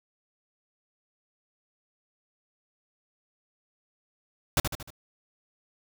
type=noise with echo; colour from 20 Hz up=pink; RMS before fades=-22 dBFS; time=4.57-4.6 s; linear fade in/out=2 ms; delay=76 ms; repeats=4; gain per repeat=-6 dB; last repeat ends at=4.904 s; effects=none